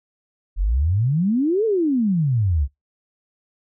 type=exponential two-way sweep; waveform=sine; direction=up then down; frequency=41.29 to 461.5 to 64.6 Hz; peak=-16 dBFS; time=0.56-2.68 s; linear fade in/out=50 ms; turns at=1.65 s; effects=noise-tail reverb RT60 0.2 s tail -25 dB re dry